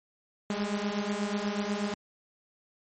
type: beating tone pair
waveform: sawtooth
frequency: 201.5 / 209.7 Hz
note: G3 / G#3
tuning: +48 / +17 cents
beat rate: 8.2 Hz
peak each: -28 dBFS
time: 0.5-1.94 s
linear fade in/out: 2 ms
effects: MP3 32 kbps